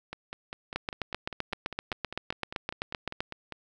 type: two click trains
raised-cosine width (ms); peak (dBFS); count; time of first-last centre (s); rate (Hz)
0.3; -14 / -21; 20 / 18; 0.76-3.205 / 0.13-3.523; 7.77 / 5.01
effects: none